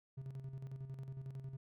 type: tone with tremolo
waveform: triangle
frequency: 133.5 Hz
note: C3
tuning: 35 cents sharp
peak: -40 dBFS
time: 0.17-1.57 s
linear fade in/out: 10 ms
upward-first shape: square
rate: 11 Hz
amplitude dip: 55%
effects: none

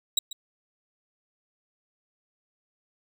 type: tone with echo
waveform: 30% pulse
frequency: 3843 Hz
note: B7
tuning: 48 cents flat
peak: -17 dBFS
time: 0.17-0.19 s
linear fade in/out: 5 ms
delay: 140 ms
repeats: 1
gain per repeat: -15 dB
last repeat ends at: 0.33 s
effects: none

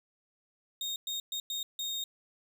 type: tone bursts at uneven times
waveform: 35% pulse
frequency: 3704 Hz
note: A#7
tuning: 12 cents flat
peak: -31 dBFS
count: 5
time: 0.81-0.96 / 1.07-1.2 / 1.32-1.4 / 1.5-1.63 / 1.79-2.04 s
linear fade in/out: 2 ms
effects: none

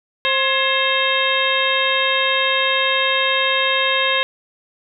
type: harmonic tone with a mistuned harmonic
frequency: 531 Hz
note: C5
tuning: 25 cents sharp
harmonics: 1 / 2 / 3 / 4 / 5 / 6 / 7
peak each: -23 / -23 / -23 / -23 / -23 / -23 / -23 dBFS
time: 0.25-4.23 s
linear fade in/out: 0 ms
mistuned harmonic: 3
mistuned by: +88 cents
effects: none

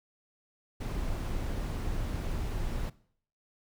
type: noise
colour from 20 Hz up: brown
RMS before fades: -33 dBFS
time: 0.8-2.9 s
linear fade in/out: 10 ms
effects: noise-tail reverb RT60 0.6 s tail -20 dB re dry

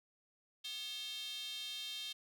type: tone with high-pass filter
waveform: square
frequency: 244.3 Hz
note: B3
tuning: 19 cents flat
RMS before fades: -44 dBFS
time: 0.64-2.13 s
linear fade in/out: 10 ms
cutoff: 3400 Hz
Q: 7.7
effects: none

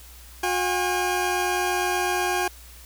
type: tone pair together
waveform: 20% pulse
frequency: 360.8 / 810 Hz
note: F#4 / G#5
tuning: -44 / -43 cents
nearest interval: octave + major second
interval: 1401 cents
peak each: -20 / -20 dBFS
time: 0.43-2.48 s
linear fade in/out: 5 ms
effects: added 60 Hz sine -45 dBFS peak until 2.85 s + white hiss -48 dBFS RMS until 2.85 s

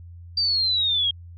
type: linear sweep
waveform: sine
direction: down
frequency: 4699 to 3221 Hz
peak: -19 dBFS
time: 0.37-1.11 s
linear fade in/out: 5 ms
effects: added 86 Hz sine -39 dBFS peak until 1.37 s

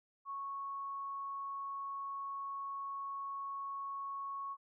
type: tone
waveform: sine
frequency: 1105 Hz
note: C#6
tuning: 6 cents flat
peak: -39 dBFS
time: 0.25-4.57 s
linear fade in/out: 50 ms
effects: none

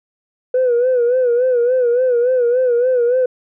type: tone with vibrato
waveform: sine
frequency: 493.9 Hz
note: B4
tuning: in tune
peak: -10 dBFS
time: 0.54-3.26 s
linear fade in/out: 5 ms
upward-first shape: sine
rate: 3.5 Hz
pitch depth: 80 cents each way
effects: tanh soft clip ceiling -9 dBFS

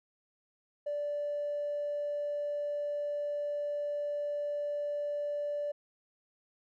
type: tone with tanh clipping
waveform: triangle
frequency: 584 Hz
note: D5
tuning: 10 cents flat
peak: -31 dBFS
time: 0.86-5.72 s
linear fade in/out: 10 ms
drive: 1 dB
effects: none

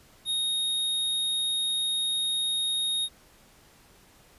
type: tone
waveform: square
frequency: 3729 Hz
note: A#7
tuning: in tune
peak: -26 dBFS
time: 0.25-3.09 s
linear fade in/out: 50 ms
effects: pink hiss -57 dBFS RMS until 4.38 s + resampled to 32000 Hz

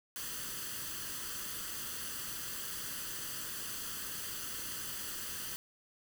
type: noise with comb filter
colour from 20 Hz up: white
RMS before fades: -41 dBFS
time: 0.16-5.56 s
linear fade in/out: 0 ms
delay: 0.65 ms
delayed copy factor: +0.65
effects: none

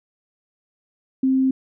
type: tone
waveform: sine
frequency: 263.4 Hz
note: C4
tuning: 12 cents sharp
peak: -15 dBFS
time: 1.23-1.51 s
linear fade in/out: 5 ms
effects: none

